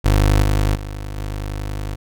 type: tone with level steps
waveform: 25% pulse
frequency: 50.8 Hz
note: G#1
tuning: 38 cents flat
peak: -8 / -11 / -23 / -20 dBFS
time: 0.04-1.96 s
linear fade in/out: 20 ms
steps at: 0.43 / 0.75 / 1.17 s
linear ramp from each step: 2 ms
effects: none